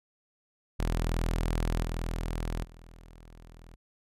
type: tone with level steps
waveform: sawtooth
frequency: 41.2 Hz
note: E1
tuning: in tune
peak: -23 / -27 / -45 dBFS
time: 0.79-3.76 s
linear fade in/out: 10 ms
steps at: 1.84 / 2.64 s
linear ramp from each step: 2 ms
effects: resampled to 32000 Hz